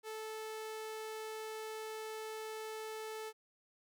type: tone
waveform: sawtooth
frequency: 437.2 Hz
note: A4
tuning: 11 cents flat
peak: -38 dBFS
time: 0.03-3.33 s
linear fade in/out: 50 ms
effects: none